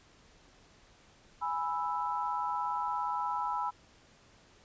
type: chord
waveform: sine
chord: E major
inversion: first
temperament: equal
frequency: 830.6 / 987.8 / 1318.5 Hz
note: G#5 / B5 / E6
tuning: 0 / 0 / 0 cents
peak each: -36 / -33 / -37 dBFS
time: 1.41-3.71 s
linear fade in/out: 20 ms
effects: pink hiss -61 dBFS RMS until 4.64 s + resampled to 16000 Hz